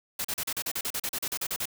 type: noise bursts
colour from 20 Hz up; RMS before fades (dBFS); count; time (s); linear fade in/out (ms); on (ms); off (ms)
white; -31; 16; 0.19-1.656; 5; 56; 38
effects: none

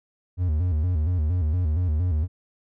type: tone with vibrato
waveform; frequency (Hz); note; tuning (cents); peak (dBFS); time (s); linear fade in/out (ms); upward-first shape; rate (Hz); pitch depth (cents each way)
triangle; 83; E2; +12; -18; 0.37-2.28; 50; square; 4.3; 140
effects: none

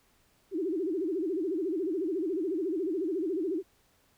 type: tone with vibrato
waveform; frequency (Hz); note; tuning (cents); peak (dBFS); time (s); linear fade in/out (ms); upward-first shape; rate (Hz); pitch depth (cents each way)
sine; 349.2; F4; 0; -28; 0.51-3.63; 50; sine; 14; 230
effects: pink hiss -67 dBFS RMS until 4.17 s

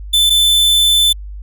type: tone pair in turn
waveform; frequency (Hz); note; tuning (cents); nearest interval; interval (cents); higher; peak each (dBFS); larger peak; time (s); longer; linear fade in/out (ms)
45% pulse; 3520 / 3520; A7 / A7; 0 / 0; unison; 0; neither; -9; neither; 0.13-0.3 / 0.3-1.13; second; 10
effects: added 50 Hz sine -26 dBFS peak until 1.42 s

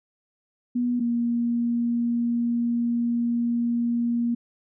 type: tone pair in turn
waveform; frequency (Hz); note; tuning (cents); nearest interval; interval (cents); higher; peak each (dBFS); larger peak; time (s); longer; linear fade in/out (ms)
sine; 243.6 / 236.5; B3 / A#3; -24 / +25; minor second; 51; first; -21; neither; 0.75-1 / 1-4.35; second; 10
effects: none

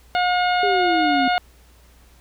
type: harmonic tone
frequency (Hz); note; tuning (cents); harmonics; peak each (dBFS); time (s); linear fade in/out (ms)
719; F#5; -50; 1 / 2 / 3 / 4 / 5 / 6; -18 / -24 / -28 / -30 / -32 / -34; 0.15-1.38; 0
type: exponential sweep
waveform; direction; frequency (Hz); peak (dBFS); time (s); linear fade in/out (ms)
sine; down; 415.3 to 258.4; -20; 0.63-1.28; 2
effects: added 60 Hz sine -49 dBFS peak until 2.2 s + pink hiss -55 dBFS RMS until 2.2 s

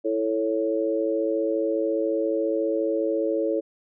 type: chord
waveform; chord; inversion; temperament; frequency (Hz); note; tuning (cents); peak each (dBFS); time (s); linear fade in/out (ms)
sine; A major; second; equal; 329.6 / 440 / 554.4; E4 / A4 / C#5; 0 / 0 / 0; -26; 0.04-3.61; 20
effects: none

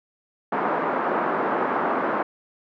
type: band-pass noise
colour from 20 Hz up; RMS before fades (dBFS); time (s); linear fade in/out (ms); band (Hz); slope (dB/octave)
white; -24; 0.52-2.23; 5; 210 to 1300; 24
effects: none

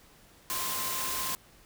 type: tone in noise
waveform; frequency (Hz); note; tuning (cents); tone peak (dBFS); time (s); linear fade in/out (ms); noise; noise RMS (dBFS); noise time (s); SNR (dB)
sine; 1046.5; C6; 0; -38; 0.5-1.35; 0; white; -33; 0.5-1.35; -8
effects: pink hiss -58 dBFS RMS until 1.65 s

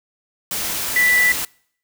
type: tone in noise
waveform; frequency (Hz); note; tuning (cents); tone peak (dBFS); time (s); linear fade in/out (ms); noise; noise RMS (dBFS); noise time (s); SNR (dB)
sine; 1975.5; B6; 0; -13; 0.96-1.32; 2; white; -24; 0.51-1.45; +8
effects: noise-tail reverb RT60 0.6 s tail -25 dB re dry

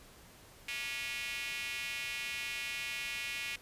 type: tone with high-pass filter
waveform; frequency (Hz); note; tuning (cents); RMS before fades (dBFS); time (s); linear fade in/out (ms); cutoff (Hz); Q
square; 129.1; C3; -23; -39; 0.68-3.56; 5; 2400; 4
effects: pink hiss -57 dBFS RMS until 3.61 s + resampled to 32000 Hz

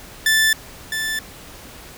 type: tone with echo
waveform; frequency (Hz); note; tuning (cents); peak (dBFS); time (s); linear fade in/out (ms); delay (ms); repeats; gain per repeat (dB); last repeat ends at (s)
sawtooth; 1760; A6; 0; -10; 0.26-0.53; 2; 660; 1; -8; 1.19
effects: pink hiss -40 dBFS RMS until 1.97 s

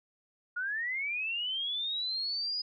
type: linear sweep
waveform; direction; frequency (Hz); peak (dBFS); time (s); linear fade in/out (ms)
sine; up; 1413 to 4978; -31; 0.56-2.62; 10
effects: none

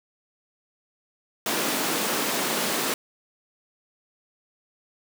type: high-pass noise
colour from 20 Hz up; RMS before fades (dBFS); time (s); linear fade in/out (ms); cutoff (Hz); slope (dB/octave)
pink; -26; 1.46-2.94; 2; 210; 24
effects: none

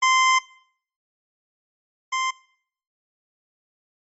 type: tone pair in turn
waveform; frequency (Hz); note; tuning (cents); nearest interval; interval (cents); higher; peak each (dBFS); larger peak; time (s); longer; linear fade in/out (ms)
25% pulse; 1040 / 1044.3; C6 / C6; -11 / -4; unison; 7; second; -12 / -18; first; 0.02-0.39 / 2.12-2.31; first; 10
effects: noise-tail reverb RT60 0.6 s tail -21 dB re dry + MP3 32 kbps

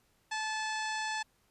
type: harmonic tone with a mistuned harmonic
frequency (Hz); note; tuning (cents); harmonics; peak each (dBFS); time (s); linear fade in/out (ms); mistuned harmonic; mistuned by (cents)
869; A5; -22; 1 / 2 / 3 / 4 / 5 / 6 / 7 / 8 / 9 / 10; -36 / -37 / -43 / -46 / -45 / -48 / -50 / -50 / -52 / -56; 0.31-1.23; 10; 8; +70
effects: pink hiss -71 dBFS RMS until 1.5 s + resampled to 32000 Hz

